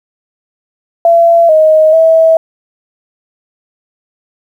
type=tone with pitch steps; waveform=sine; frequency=676 / 626 / 649 Hz; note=E5 / D#5 / E5; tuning=+43 / +10 / -27 cents; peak=-3 dBFS; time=1.05-2.37 s; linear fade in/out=2 ms; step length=440 ms; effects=7-bit